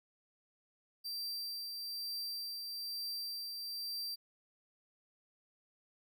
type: tone with tremolo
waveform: 45% pulse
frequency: 4700 Hz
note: D8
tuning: 1 cent sharp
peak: -37 dBFS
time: 1.04-4.16 s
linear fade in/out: 20 ms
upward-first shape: triangle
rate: 1.1 Hz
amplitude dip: 35%
effects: none